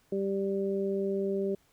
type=harmonic tone; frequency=196 Hz; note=G3; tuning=in tune; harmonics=1 / 2 / 3; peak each=-33 / -29 / -38 dBFS; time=0.12-1.55 s; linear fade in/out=5 ms; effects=pink hiss -67 dBFS RMS until 1.72 s